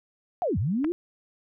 sine linear two-way sweep, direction down then up, 765 to 79 to 361.5 Hz, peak -23 dBFS, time 0.42-0.92 s, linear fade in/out 0 ms, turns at 0.58 s
clicks, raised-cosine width 0.5 ms, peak -22 dBFS, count 2, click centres 0.844 / 0.847 s
effects none

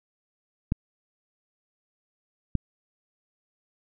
clicks, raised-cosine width 5 ms, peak -11 dBFS, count 2, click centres 0.721 / 2.553 s, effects none

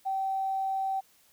triangle tone with tanh clipping, 772 Hz, G5, 27 cents flat, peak -27 dBFS, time 0.05-1.01 s, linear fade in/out 20 ms, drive 3 dB, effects white hiss -63 dBFS RMS until 1.32 s

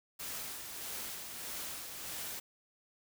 white noise with tremolo, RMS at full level -41 dBFS, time 0.19-2.4 s, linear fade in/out 10 ms, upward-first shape sine, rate 1.6 Hz, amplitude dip 40%, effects none

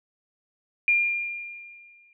sine tone with exponential decay, 2402 Hz, D7, 38 cents sharp, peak -16 dBFS, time 0.88-2.13 s, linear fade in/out 1 ms, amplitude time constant 270 ms, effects none

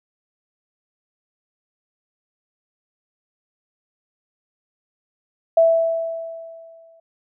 sine tone with exponential decay, 659.3 Hz, E5, in tune, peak -9 dBFS, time 5.57-7 s, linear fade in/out 5 ms, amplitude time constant 310 ms, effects none

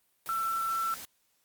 sine tone in noise, 1339 Hz, E6, 27 cents sharp, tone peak -28 dBFS, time 0.29-0.94 s, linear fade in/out 0 ms, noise white, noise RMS -43 dBFS, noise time 0.26-1.05 s, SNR +12 dB, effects white hiss -72 dBFS RMS until 1.44 s + Opus 32 kbps

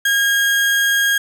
35% pulse tone, 1629 Hz, G#6, 34 cents flat, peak -12 dBFS, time 0.05-1.18 s, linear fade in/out 5 ms, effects none

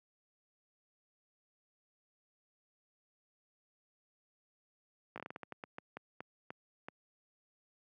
slowing click train, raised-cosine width 0.5 ms, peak -28 dBFS, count 15, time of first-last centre 5.16-6.885 s, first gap 17 ms, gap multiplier 1.27, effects high-pass 150 Hz 12 dB/octave

